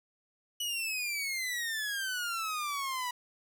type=exponential sweep; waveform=sawtooth; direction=down; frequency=2960 to 970 Hz; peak=-29 dBFS; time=0.6-3.11 s; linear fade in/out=5 ms; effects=none